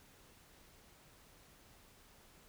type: silence
effects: pink hiss -63 dBFS RMS until 2.48 s